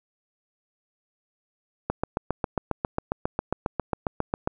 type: click train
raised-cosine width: 1 ms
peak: -10 dBFS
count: 20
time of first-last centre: 1.9-4.475 s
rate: 7.38 Hz
effects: none